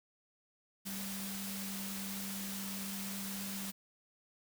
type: tone in noise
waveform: sine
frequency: 196 Hz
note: G3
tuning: in tune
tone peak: -42 dBFS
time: 0.85-3.72 s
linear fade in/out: 20 ms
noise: white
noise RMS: -43 dBFS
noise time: 0.85-3.72 s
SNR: -2 dB
effects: none